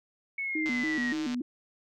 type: linear sweep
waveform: sine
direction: down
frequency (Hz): 2217 to 1864.7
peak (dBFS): -30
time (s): 0.38-1.13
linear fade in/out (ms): 5
type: tone with vibrato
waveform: sine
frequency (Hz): 277.2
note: C#4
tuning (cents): 0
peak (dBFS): -29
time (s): 0.55-1.42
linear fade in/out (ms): 5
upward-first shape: square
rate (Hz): 3.5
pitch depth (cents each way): 210
type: click train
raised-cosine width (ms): 0.2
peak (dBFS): -23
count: 103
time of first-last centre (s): 0.66-1.345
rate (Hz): 149
effects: none